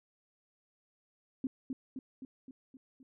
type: tone with echo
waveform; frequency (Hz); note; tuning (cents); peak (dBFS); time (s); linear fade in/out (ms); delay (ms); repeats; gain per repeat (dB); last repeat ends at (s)
sine; 261.6; C4; 0; -30; 1.44-1.47; 2; 260; 6; -4; 3.03
effects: none